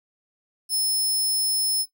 15% pulse tone, 5250 Hz, E8, 8 cents flat, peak -15 dBFS, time 0.69-1.86 s, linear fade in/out 50 ms, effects noise-tail reverb RT60 0.1 s tail -17 dB re dry

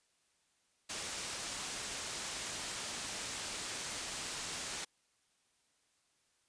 white low-pass noise, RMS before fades -42 dBFS, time 0.89-4.85 s, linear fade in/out 10 ms, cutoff 8800 Hz, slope 24 dB/octave, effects white hiss -75 dBFS RMS until 6.48 s + resampled to 22050 Hz

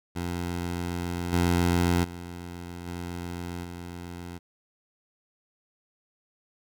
15% pulse tone with level steps, 87.31 Hz, F2, in tune, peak -23 / -15 / -31 / -27 / -31 dBFS, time 0.15-4.39 s, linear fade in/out 20 ms, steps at 1.32 / 2.03 / 2.86 / 3.63 s, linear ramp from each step 20 ms, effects none

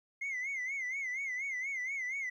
sine tone with vibrato, 2100 Hz, C7, 6 cents sharp, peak -32 dBFS, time 0.21-2.3 s, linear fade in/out 10 ms, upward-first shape sine, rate 4.2 Hz, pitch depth 110 cents each way, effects tanh soft clip ceiling -33 dBFS + 12-bit

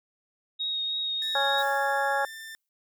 sine tone with vibrato, 3750 Hz, A#7, 10 cents sharp, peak -27 dBFS, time 0.59-1.63 s, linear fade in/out 20 ms, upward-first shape triangle, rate 3.2 Hz, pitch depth 17 cents each way
sawtooth tone with pitch glide, 1776 to 1786.3 Hz, A6 to A6, +16 to +26 cents, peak -36 dBFS, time 1.22-2.55 s, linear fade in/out 0 ms, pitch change +10 cents, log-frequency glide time 1.51-1.75 s
harmonic tone, 277.2 Hz, C#4, in tune, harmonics 2 / 3 / 4 / 5 / 6, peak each -30 / -27 / -36 / -33 / -29 dBFS, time 1.35-2.25 s, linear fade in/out 2 ms
blue noise with exponential decay, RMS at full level -44 dBFS, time 1.58-2.69 s, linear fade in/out 1 ms, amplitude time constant 240 ms
effects none

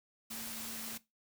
sine tone in noise, 225.9 Hz, A3, 46 cents sharp, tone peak -49 dBFS, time 0.3-0.98 s, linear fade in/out 10 ms, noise white, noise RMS -43 dBFS, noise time 0.3-0.98 s, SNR -9 dB, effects noise-tail reverb RT60 0.2 s tail -18 dB re dry

